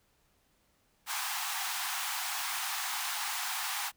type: high-pass noise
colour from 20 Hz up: pink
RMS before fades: -35 dBFS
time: 1.06-3.92 s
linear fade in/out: 50 ms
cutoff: 740 Hz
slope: 96 dB/octave
effects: pink hiss -71 dBFS RMS until 3.96 s